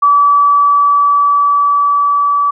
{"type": "tone with level ramp", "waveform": "sine", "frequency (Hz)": 1150, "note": "D6", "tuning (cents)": -37, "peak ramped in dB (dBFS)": [-5, -9], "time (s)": [0.02, 2.51], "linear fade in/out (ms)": 10, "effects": []}